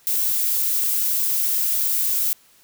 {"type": "noise", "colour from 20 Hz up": "violet", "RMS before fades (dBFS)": -21, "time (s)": [0.07, 2.33], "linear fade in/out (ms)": 0, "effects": ["white hiss -55 dBFS RMS until 2.63 s"]}